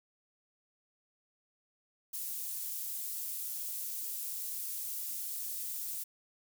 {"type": "high-pass noise", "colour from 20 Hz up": "pink", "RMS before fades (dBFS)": -39, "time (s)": [2.13, 6.04], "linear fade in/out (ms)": 10, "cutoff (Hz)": 12000, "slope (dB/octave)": 12, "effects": []}